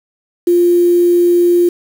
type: tone with quantisation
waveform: sine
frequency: 349.2 Hz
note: F4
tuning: in tune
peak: -7 dBFS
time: 0.47-1.69 s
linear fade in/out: 5 ms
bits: 5
effects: none